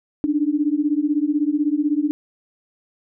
sine beating tone pair, 288.4 / 304.4 Hz, D4 / D#4, -31 / -38 cents, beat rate 16 Hz, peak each -20 dBFS, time 0.24-2.11 s, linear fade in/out 0 ms, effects none

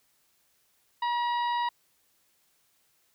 harmonic tone, 958 Hz, A#5, 47 cents sharp, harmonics 1 / 2 / 3 / 4 / 5, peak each -26 / -37 / -43 / -41 / -50 dBFS, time 1.02-1.69 s, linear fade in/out 5 ms, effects white hiss -69 dBFS RMS until 3.14 s

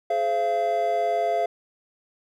triangle tone cluster, 423.8 / 522 / 684 Hz, G#4 / C5 / F5, +35 / -4 / -36 cents, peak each -27 / -28 / -20 dBFS, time 0.1-1.46 s, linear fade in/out 5 ms, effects none

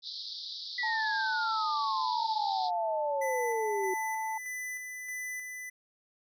pink band-pass noise, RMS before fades -41 dBFS, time 0.02-2.71 s, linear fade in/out 50 ms, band 3600 to 5100 Hz, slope 96 dB/octave
sine exponential sweep, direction down, 1987 to 370.1 Hz, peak -30 dBFS, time 0.78-3.94 s, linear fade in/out 5 ms
sine tone, 880 Hz, A5, in tune, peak -32 dBFS, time 0.83-4.38 s, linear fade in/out 5 ms
square tone with tremolo, 2000 Hz, B6, 21 cents sharp, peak -36 dBFS, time 3.21-5.7 s, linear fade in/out 10 ms, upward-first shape square, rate 1.6 Hz, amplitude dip 35%
effects none

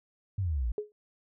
sine exponential sweep, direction down, 103.83 to 52.7 Hz, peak -27 dBFS, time 0.38-0.72 s, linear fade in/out 5 ms
sine tone with exponential decay, 420 Hz, G#4, 19 cents sharp, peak -26 dBFS, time 0.78-0.92 s, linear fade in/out 1 ms, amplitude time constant 29 ms
effects none

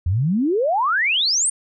sine exponential sweep, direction up, 80.2 to 9220 Hz, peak -16 dBFS, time 0.06-1.5 s, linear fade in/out 5 ms, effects none

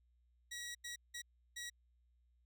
15% pulse tone bursts at uneven times, 1917 Hz, A#6, 48 cents sharp, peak -38 dBFS, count 4, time 0.51-0.75 / 0.84-0.96 / 1.14-1.22 / 1.56-1.7 s, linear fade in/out 10 ms, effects added 60 Hz sine -70 dBFS peak until 2.45 s

